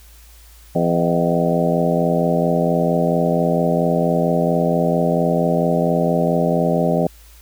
harmonic tone with a mistuned harmonic, 84.4 Hz, E2, 41 cents sharp, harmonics 2 / 3 / 4 / 5 / 6 / 7 / 8 / 9, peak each -19 / -23 / -27 / -24 / -23 / -21 / -28 / -26 dBFS, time 0.75-7.07 s, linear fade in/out 5 ms, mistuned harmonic 7, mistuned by +62 cents, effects added 56 Hz sine -43 dBFS peak until 7.41 s + white hiss -49 dBFS RMS until 7.41 s

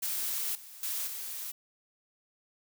blue noise with level steps, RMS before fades -33 / -49 / -34 / -39 dBFS, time 0.02-1.52 s, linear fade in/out 10 ms, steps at 0.55 / 0.83 / 1.07 s, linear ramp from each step 2 ms, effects none

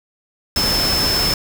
sine tone in noise, 5260 Hz, E8, 5 cents flat, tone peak -17 dBFS, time 0.56-1.34 s, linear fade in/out 2 ms, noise pink, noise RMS -21 dBFS, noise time 0.56-1.34 s, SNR +1 dB, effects none

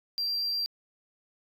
sine tone, 4727 Hz, D8, 10 cents sharp, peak -25 dBFS, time 0.18-0.66 s, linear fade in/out 0 ms, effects tanh soft clip ceiling -26 dBFS

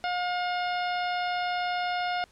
harmonic tone with a mistuned harmonic, 715 Hz, F5, 41 cents sharp, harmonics 1 / 2 / 3 / 4 / 5 / 6 / 7, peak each -28 / -34 / -38 / -40 / -42 / -44 / -45 dBFS, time 0.04-2.24 s, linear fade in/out 0 ms, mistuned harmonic 7, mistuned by +40 cents, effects pink hiss -60 dBFS RMS until 2.31 s + low-pass 9000 Hz 12 dB/octave

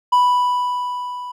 triangle tone with level ramp, 987.8 Hz, B5, in tune, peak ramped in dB -8 to -26 dBFS, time 0.12-1.32 s, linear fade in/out 10 ms, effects none

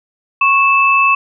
sine tone pair together, 1099.9 / 2629 Hz, C#6 / E7, -14 / -5 cents, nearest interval octave + minor third, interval 1509 cents, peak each -11 dBFS, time 0.41-1.15 s, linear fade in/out 5 ms, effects none

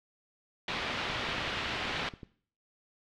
white low-pass noise, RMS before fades -35 dBFS, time 0.68-2.09 s, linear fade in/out 2 ms, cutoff 3500 Hz, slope 24 dB/octave
click train, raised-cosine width 3 ms, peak -31 dBFS, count 13, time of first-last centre 1.1-2.232 s, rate 10.6 Hz
effects noise-tail reverb RT60 0.5 s tail -18 dB re dry

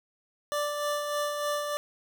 25% pulse tone with tremolo, 587.3 Hz, D5, in tune, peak -23 dBFS, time 0.52-1.77 s, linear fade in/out 0 ms, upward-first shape sine, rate 3.3 Hz, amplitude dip 40%, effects none

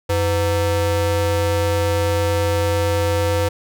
square ring-modulated tone, 207.1 Hz, G#3, 5 cents flat, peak -14 dBFS, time 0.09-3.49 s, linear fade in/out 10 ms, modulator 298 Hz, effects none

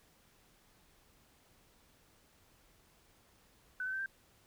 sine tone with pitch steps, 1503 / 1527.5 / 1552.4 / 1577.7 Hz, F#6 / G6 / G6 / G6, +27 / -45 / -17 / +11 cents, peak -35 dBFS, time 3.8-4.06 s, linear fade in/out 2 ms, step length 65 ms, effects pink hiss -67 dBFS RMS until 4.46 s

